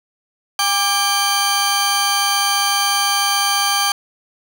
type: tone cluster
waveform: 30% pulse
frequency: 808 / 1177 / 3138 / 4613 Hz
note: G#5 / D6 / G7 / D8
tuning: -48 / +3 / +1 / -32 cents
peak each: -18 dBFS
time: 0.59-3.92 s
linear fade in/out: 2 ms
effects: 8-bit